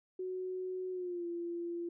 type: tone with pitch glide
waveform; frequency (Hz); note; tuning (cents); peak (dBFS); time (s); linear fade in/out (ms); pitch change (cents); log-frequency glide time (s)
sine; 370 to 343.2; F#4 to F4; 0 to -30; -36; 0.19-1.89; 5; -130; 0.91-1.26
effects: none